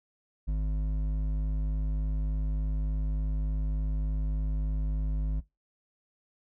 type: tone with hard clipping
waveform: sine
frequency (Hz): 51.7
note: G#1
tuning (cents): -7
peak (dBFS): -28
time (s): 0.47-5.41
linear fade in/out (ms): 20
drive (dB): 8
effects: noise-tail reverb RT60 0.2 s tail -19 dB re dry